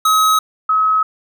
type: tone pair in turn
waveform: square / sine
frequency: 1275 / 1280.1 Hz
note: D#6 / D#6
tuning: +42 / +49 cents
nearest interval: unison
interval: 7 cents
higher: second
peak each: -11 dBFS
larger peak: neither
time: 0.05-0.39 / 0.69-1.03 s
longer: neither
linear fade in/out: 5 ms
effects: none